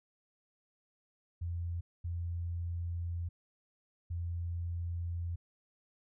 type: tone bursts at uneven times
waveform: sine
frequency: 85.8 Hz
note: F2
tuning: 30 cents flat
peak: -34 dBFS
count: 3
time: 1.41-1.81 / 2.04-3.29 / 4.1-5.36 s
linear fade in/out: 10 ms
effects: none